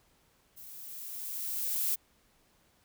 violet noise with level ramp, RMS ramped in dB -49 to -29 dBFS, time 0.56-1.96 s, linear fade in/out 20 ms, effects pink hiss -68 dBFS RMS until 2.84 s

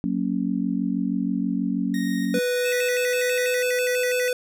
sine chord, F# major, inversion none, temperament just, 185 / 231.2 / 277.5 Hz, F#3 / A#3 / C#4, 0 / -14 / +2 cents, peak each -26 dBFS, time 0.04-2.39 s, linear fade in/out 0 ms
sawtooth tone with tremolo, 1864.7 Hz, A#6, in tune, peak -30 dBFS, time 1.94-3.62 s, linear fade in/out 2 ms, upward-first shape square, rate 1.6 Hz, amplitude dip 35%
square tone with pitch glide, 493.9 to 498.5 Hz, B4 to B4, 0 to +16 cents, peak -22 dBFS, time 2.34-4.33 s, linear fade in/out 2 ms, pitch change +16 cents, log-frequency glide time 2.61-3.5 s
square tone with vibrato, 2252 Hz, C#7, 27 cents sharp, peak -29 dBFS, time 2.64-4.31 s, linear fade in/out 20 ms, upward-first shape square, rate 6.1 Hz, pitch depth 250 cents each way
effects none

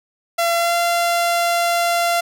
sawtooth tone with pitch glide, 680 to 688.3 Hz, F5 to F5, -46 to -25 cents, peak -12 dBFS, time 0.38-2.21 s, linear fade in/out 10 ms, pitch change +21 cents, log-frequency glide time 0.56-0.75 s, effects none

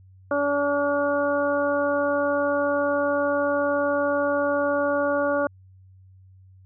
harmonic tone, 286.3 Hz, D4, 44 cents flat, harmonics 1 / 2 / 3 / 4 / 5, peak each -28 / -22 / -33 / -30 / -29 dBFS, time 0.31-5.47 s, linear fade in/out 2 ms, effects added 94 Hz sine -48 dBFS peak until 6.65 s

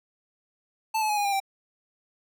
square tone with pitch steps, 880 / 859.4 / 839.3 / 819.6 / 800.5 / 781.7 Hz, A5 / A5 / G#5 / G#5 / G5 / G5, 0 / -41 / +18 / -23 / +36 / -5 cents, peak -24 dBFS, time 0.94-1.402 s, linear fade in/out 10 ms, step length 77 ms, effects none

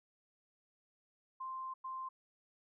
sine tone bursts at uneven times, 1046.5 Hz, C6, in tune, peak -40 dBFS, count 2, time 1.4-1.74 / 1.84-2.09 s, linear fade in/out 10 ms, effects none

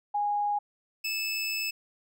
sine / 25% pulse tone pair in turn, 824 / 2616 Hz, G#5 / E7, -14 / -14 cents, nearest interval octave + minor sixth, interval 2000 cents, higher second, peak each -25 dBFS, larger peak neither, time 0.14-0.59 / 1.04-1.71 s, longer second, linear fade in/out 10 ms, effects none

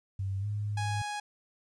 sine tone with pitch glide, 97 to 103.96 Hz, G2 to G#2, -18 to +2 cents, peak -30 dBFS, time 0.19-1.02 s, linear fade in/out 5 ms, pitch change +120 cents, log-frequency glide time 0.4-0.46 s
sawtooth tone, 830.6 Hz, G#5, in tune, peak -30 dBFS, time 0.77-1.2 s, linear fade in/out 5 ms
effects resampled to 22050 Hz + 11-bit

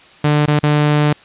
sawtooth tone with dropouts, 148.7 Hz, D3, 22 cents sharp, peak -7 dBFS, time 0.24-1.13 s, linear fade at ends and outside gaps 5 ms, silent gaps 0.46-0.478 / 0.593-0.633 s, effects white hiss -44 dBFS RMS until 1.24 s + resampled to 8000 Hz

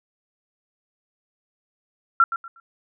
sine tone with echo, 1362 Hz, F6, 44 cents flat, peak -11 dBFS, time 2.2-2.24 s, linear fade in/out 2 ms, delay 120 ms, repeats 3, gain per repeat -12 dB, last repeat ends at 2.6 s, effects none

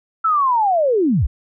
sine linear sweep, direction down, 1341 to 40.05 Hz, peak -13 dBFS, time 0.24-1.27 s, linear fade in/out 10 ms, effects none

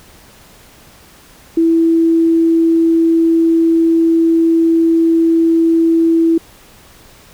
sine tone, 329.6 Hz, E4, in tune, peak -8 dBFS, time 1.57-6.38 s, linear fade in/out 5 ms, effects pink hiss -43 dBFS RMS until 7.33 s

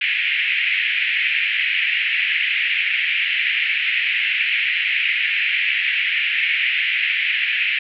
white band-pass noise, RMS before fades -20 dBFS, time 0.01-7.79 s, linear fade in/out 5 ms, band 1900 to 2800 Hz, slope 48 dB/octave, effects none

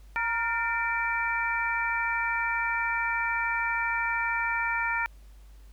harmonic tone with a mistuned harmonic, 466.2 Hz, A#4, in tune, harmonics 2 / 3 / 4 / 5, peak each -31 / -31 / -31 / -31 dBFS, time 0.16-5.06 s, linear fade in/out 0 ms, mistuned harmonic 4, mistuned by -55 cents, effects added 50 Hz sine -47 dBFS peak until 5.72 s + pink hiss -63 dBFS RMS until 5.72 s

